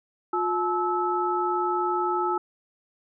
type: tone cluster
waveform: sine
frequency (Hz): 356.4 / 861 / 1304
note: F4 / A5 / E6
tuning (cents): +35 / -38 / -19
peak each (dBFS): -27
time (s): 0.33-2.38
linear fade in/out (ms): 5
effects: none